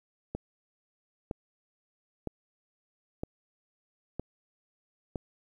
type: click train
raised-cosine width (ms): 2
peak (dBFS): -20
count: 6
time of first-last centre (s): 0.35-5.158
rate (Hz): 1.04
effects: 10-bit